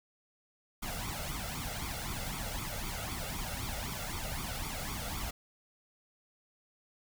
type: noise with flanger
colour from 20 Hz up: pink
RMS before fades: -38 dBFS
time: 0.82-5.31 s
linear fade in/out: 10 ms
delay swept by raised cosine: 0.86 to 1.48 ms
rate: 3.9 Hz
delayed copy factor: +0.75
effects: none